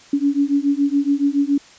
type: beating tone pair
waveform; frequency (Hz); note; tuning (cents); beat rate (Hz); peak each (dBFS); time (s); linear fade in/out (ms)
sine; 279.7 / 286.8; C#4 / D4; +16 / -41; 7.1; -18; 0.13-1.58; 5
effects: white hiss -46 dBFS RMS until 1.78 s + resampled to 16000 Hz